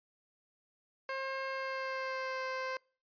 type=tone with pitch glide; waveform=15% pulse; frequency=534 to 521.2 Hz; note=C5 to C5; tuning=+35 to -7 cents; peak=-29 dBFS; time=1.09-2.77 s; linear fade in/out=2 ms; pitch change=-42 cents; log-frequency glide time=1.48-2.45 s; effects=noise-tail reverb RT60 0.4 s tail -26 dB re dry + resampled to 11025 Hz